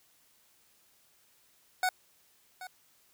25% pulse tone with echo, 740 Hz, F#5, in tune, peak -22 dBFS, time 1.83-1.89 s, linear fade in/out 2 ms, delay 780 ms, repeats 1, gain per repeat -15 dB, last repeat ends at 2.67 s, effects white hiss -66 dBFS RMS until 3.13 s

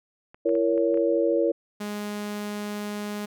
clicks, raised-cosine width 0.5 ms, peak -31 dBFS, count 6, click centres 0.345 / 0.492 / 0.553 / 0.778 / 0.943 / 0.974 s
sine chord, A# diminished, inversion second, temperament just, 335.6 / 466.2 / 559.4 Hz, E4 / A#4 / C#5, +31 / 0 / +16 cents, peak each -24 dBFS, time 0.45-1.52 s, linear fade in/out 10 ms
sawtooth tone, 207.5 Hz, G#3, 1 cent flat, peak -26 dBFS, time 1.8-3.26 s, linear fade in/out 10 ms
effects none

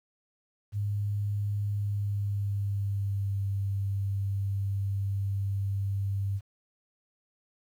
sine tone with pitch glide, 102.4 to 98.74 Hz, G#2 to G2, -24 to +13 cents, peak -27 dBFS, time 0.72-6.41 s, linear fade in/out 50 ms, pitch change -63 cents, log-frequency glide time 1.69-3.43 s, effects 10-bit

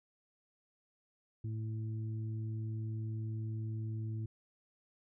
harmonic tone, 110 Hz, A2, in tune, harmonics 1 / 2 / 3, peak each -36 / -50 / -50 dBFS, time 1.44-4.26 s, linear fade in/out 5 ms, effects none

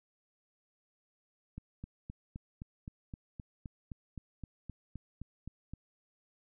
click train, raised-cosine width 5 ms, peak -30 dBFS, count 17, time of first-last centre 1.58-5.736 s, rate 3.85 Hz, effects none

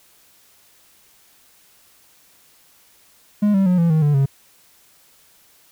triangle tone with pitch steps, 207.7 / 193.79 / 180.81 / 168.7 / 157.41 / 146.87 / 137.03 Hz, G#3 / G3 / F#3 / E3 / D#3 / D3 / C#3, 0 / -20 / -40 / +40 / +20 / 0 / -20 cents, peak -11 dBFS, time 3.42-4.26 s, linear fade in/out 10 ms, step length 120 ms, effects white hiss -54 dBFS RMS until 5.71 s

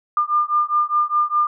sine beating tone pair, 1200 / 1204.9 Hz, D6 / D6, +37 / +44 cents, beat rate 4.9 Hz, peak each -19 dBFS, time 0.17-1.47 s, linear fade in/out 2 ms, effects none

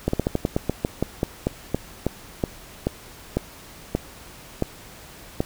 slowing click train, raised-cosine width 2 ms, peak -7 dBFS, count 20, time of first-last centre 0.08-5.405 s, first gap 54 ms, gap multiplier 1.16, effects pink hiss -44 dBFS RMS until 5.45 s

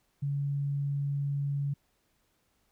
sine tone, 141.4 Hz, C#3, 35 cents sharp, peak -28 dBFS, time 0.22-1.74 s, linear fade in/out 10 ms, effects pink hiss -73 dBFS RMS until 2.71 s

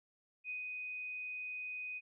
sine tone with ADSR envelope, 2496 Hz, D#7, 5 cents sharp, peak -38 dBFS, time 0.44-2.01 s, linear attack 56 ms, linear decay 130 ms, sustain -2 dB, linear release 38 ms, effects none

